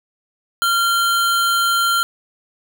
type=tone pair together; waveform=square; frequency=1383 / 3130 Hz; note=F6 / G7; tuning=-17 / -3 cents; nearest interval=octave + major second; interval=1414 cents; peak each=-16 / -23 dBFS; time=0.62-2.03 s; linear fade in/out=0 ms; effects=8-bit